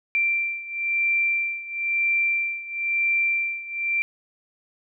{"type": "beating tone pair", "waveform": "sine", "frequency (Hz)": [2356, 2357], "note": ["D7", "D7"], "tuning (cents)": [5, 6], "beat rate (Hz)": 1, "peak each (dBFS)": [-23, -26], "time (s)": [0.15, 4.02], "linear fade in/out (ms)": 0, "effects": []}